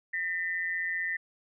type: tone pair together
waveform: sine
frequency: 1813 / 1988.5 Hz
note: A#6 / B6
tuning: -49 / +11 cents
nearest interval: major second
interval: 160 cents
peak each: -31 / -33 dBFS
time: 0.13-1.17 s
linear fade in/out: 10 ms
effects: none